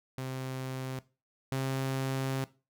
sawtooth tone pair in turn, 130.81 / 133.4 Hz, C3 / C3, 0 / +34 cents, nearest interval unison, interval 34 cents, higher second, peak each -31 / -26 dBFS, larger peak second, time 0.18-0.99 / 1.52-2.44 s, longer second, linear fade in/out 0 ms, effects noise-tail reverb RT60 0.3 s tail -18 dB re dry

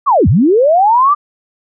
sine linear two-way sweep, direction down then up, 1208 to 74.9 to 1208 Hz, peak -6 dBFS, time 0.06-1.15 s, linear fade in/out 20 ms, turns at 0.28 s, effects none

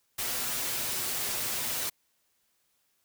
white noise with comb filter, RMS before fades -32 dBFS, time 0.18-1.9 s, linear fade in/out 10 ms, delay 8.1 ms, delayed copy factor +0.5, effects white hiss -73 dBFS RMS until 3.04 s

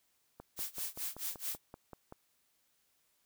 click train, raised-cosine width 1 ms, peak -33 dBFS, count 10, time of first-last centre 0.4-2.124 s, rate 5.22 Hz
blue noise with tremolo, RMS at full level -37 dBFS, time 0.56-1.59 s, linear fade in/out 50 ms, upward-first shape sine, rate 4.6 Hz, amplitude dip 95%
effects white hiss -75 dBFS RMS until 3.25 s

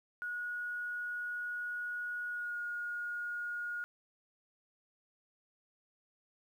sine tone with pitch glide, 1453 to 1434.7 Hz, F#6 to F6, -32 to +46 cents, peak -36 dBFS, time 0.22-3.84 s, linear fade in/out 0 ms, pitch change -22 cents, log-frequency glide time 2.29-2.58 s, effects 11-bit

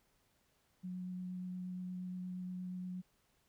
sine tone with vibrato, 182.1 Hz, F#3, 27 cents flat, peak -40 dBFS, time 0.83-3.02 s, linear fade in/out 20 ms, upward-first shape triangle, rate 8.5 Hz, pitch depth 11 cents each way, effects pink hiss -75 dBFS RMS until 3.48 s

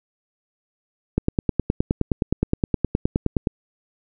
click train, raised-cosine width 3 ms, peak -5 dBFS, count 23, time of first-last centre 1.18-3.472 s, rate 9.6 Hz, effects none

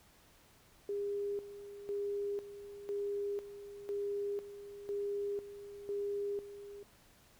sine tone with tremolo, 405.1 Hz, G#4, 43 cents flat, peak -34 dBFS, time 0.89-6.83 s, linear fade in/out 2 ms, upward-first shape square, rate 1 Hz, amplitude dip 75%, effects pink hiss -64 dBFS RMS until 7.39 s

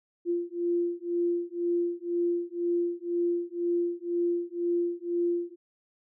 sine beating tone pair, 345.4 / 347.4 Hz, F4 / F4, -19 / -9 cents, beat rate 2 Hz, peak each -29 / -29 dBFS, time 0.25-5.56 s, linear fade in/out 50 ms, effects none

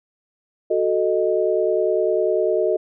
sine chord, D# diminished, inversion first, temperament equal, 370 / 440 / 622.3 Hz, F#4 / A4 / D#5, 0 / 0 / 0 cents, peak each -21 dBFS, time 0.7-2.77 s, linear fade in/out 10 ms, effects none

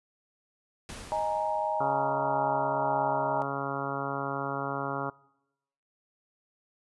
pink noise with exponential decay, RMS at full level -40 dBFS, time 0.89-2.37 s, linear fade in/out 1 ms, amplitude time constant 320 ms
sine chord, D# suspended fourth, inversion none, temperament just, 622.3 / 829.7 / 933.4 Hz, D#5 / G#5 / A#5, 0 / -2 / +2 cents, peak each -31 / -31 / -31 dBFS, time 1.12-3.42 s, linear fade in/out 0 ms
harmonic tone, 138.59 Hz, C#3, in tune, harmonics 1 / 2 / 3 / 4 / 5 / 6 / 7 / 8 / 9 / 10, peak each -39 / -39 / -39 / -39 / -39 / -39 / -39 / -39 / -39 / -39 dBFS, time 1.8-5.1 s, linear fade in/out 5 ms
effects noise-tail reverb RT60 0.9 s tail -24 dB re dry + resampled to 24000 Hz

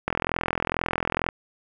click train, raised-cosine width 0.5 ms, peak -8 dBFS, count 52, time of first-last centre 0.08-1.289 s, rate 42.2 Hz, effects none

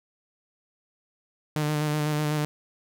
sawtooth tone with vibrato, 150.7 Hz, D3, 45 cents sharp, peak -20 dBFS, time 1.56-2.45 s, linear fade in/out 0 ms, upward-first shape square, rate 8 Hz, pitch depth 20 cents each way, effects none

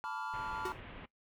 triangle chord, B half-diminished seventh, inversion third, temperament equal with one note detuned, 880 / 987.8 / 1155.8 / 1396.9 Hz, A5 / B5 / D6 / F6, 0 / 0 / -28 / 0 cents, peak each -40 / -42 / -43 / -41 dBFS, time 0.04-0.72 s, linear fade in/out 0 ms
pink low-pass noise, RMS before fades -49 dBFS, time 0.33-1.06 s, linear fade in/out 10 ms, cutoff 3200 Hz, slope 48 dB/octave
45% pulse tone with exponential decay, 370 Hz, F#4, in tune, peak -34 dBFS, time 0.65-0.81 s, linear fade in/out 5 ms, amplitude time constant 34 ms
effects noise-tail reverb RT60 0.1 s tail -19 dB re dry

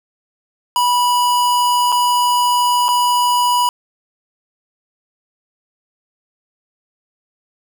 square tone with dropouts, 979 Hz, B5, 15 cents flat, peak -13 dBFS, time 0.76-3.69 s, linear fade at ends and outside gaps 1 ms, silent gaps 1.92-1.924 / 2.883-2.888 s, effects none

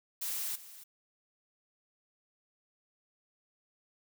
blue noise with echo, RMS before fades -36 dBFS, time 0.21-0.56 s, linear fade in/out 10 ms, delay 280 ms, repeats 1, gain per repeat -15 dB, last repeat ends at 0.84 s, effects none

